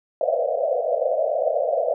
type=band-pass noise; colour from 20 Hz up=white; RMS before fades=-22 dBFS; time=0.21-1.94 s; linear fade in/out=2 ms; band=490 to 690 Hz; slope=96 dB/octave; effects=none